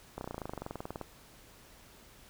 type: slowing click train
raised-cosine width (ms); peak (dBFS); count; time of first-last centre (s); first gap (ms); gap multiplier
1; -24; 21; 0.18-1.013; 31; 1.03
effects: pink hiss -57 dBFS RMS until 2.29 s